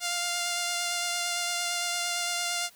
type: tone with vibrato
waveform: 5% pulse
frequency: 700 Hz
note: F5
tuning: 4 cents sharp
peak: -16 dBFS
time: 0-2.7 s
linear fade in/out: 50 ms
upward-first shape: sine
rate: 8.8 Hz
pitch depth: 13 cents each way
effects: white hiss -57 dBFS RMS until 2.75 s